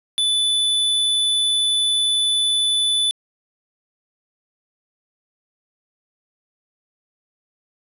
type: tone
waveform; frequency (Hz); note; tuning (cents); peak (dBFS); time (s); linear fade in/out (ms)
square; 3489; A7; -15; -17; 0.18-3.11; 0
effects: resampled to 32000 Hz + 9-bit